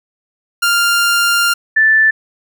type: tone pair in turn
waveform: sawtooth / sine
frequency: 1396.9 / 1760 Hz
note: F6 / A6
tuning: 0 / 0 cents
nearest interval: major third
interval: 400 cents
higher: second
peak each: -7 dBFS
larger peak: neither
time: 0.62-1.54 / 1.76-2.11 s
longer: first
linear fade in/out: 10 ms
effects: none